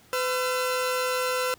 sawtooth tone pair together, 506 / 1351.8 Hz, B4 / E6, +42 / +43 cents, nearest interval octave + perfect fourth, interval 1701 cents, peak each -22 / -26 dBFS, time 0.13-1.54 s, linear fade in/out 0 ms, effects pink hiss -56 dBFS RMS until 1.58 s + high-pass 60 Hz 12 dB/octave

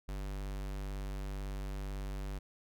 square tone, 49 Hz, G1, in tune, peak -38 dBFS, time 0.08-2.39 s, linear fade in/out 10 ms, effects none

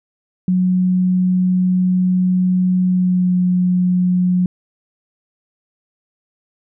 sine tone with pitch glide, 183.1 to 180.79 Hz, F#3 to F#3, -18 to -40 cents, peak -12 dBFS, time 0.48-4.46 s, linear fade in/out 2 ms, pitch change -22 cents, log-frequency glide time 2.85-3.35 s, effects none

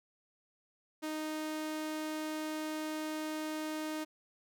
sawtooth tone, 310 Hz, D#4, 6 cents flat, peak -32 dBFS, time 1.02-4.05 s, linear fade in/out 20 ms, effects none

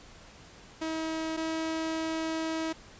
sawtooth tone pair in turn, 320.1 / 321.5 Hz, D#4 / E4, +49 / -43 cents, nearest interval unison, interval 8 cents, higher second, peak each -27 / -26 dBFS, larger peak second, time 0.81-1.37 / 1.37-2.73 s, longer second, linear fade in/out 10 ms, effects pink hiss -52 dBFS RMS until 2.99 s + resampled to 16000 Hz

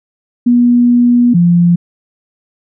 sine tone pair in turn, 242 / 173.16 Hz, B3 / F3, -35 / -14 cents, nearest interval tritone, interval 579 cents, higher first, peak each -5 dBFS, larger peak neither, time 0.46-1.34 / 1.34-1.76 s, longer first, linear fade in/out 10 ms, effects none

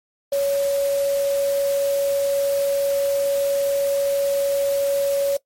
sine tone in noise, 560 Hz, C#5, 18 cents sharp, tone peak -17 dBFS, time 0.32-5.37 s, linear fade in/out 5 ms, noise white, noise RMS -34 dBFS, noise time 0.32-5.37 s, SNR +14 dB, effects noise-tail reverb RT60 0.1 s tail -20 dB re dry + MP3 64 kbps

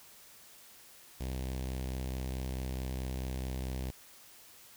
sawtooth tone with notch filter, 64.6 Hz, C2, 21 cents flat, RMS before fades -37 dBFS, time 1.2-3.91 s, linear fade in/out 10 ms, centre 1300 Hz, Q 1.2, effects white hiss -56 dBFS RMS until 4.76 s

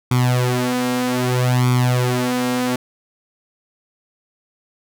sawtooth tone with flanger, 125 Hz, B2, 21 cents sharp, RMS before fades -18 dBFS, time 0.11-2.76 s, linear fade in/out 5 ms, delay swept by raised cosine 0.87 to 4.27 ms, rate 0.63 Hz, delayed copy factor +0.85, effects none

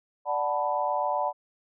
sine chord, B minor seventh, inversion first, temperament equal, 587.3 / 740 / 880 / 987.8 Hz, D5 / F#5 / A5 / B5, 0 / 0 / 0 / 0 cents, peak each -30 dBFS, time 0.25-1.33 s, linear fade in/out 50 ms, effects none

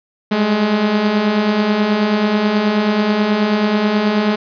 sawtooth beating tone pair, 202.6 / 211.9 Hz, G#3 / G#3, -43 / +35 cents, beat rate 9.3 Hz, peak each -17 / -10 dBFS, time 0.31-4.36 s, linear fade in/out 10 ms, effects resampled to 11025 Hz + 7-bit

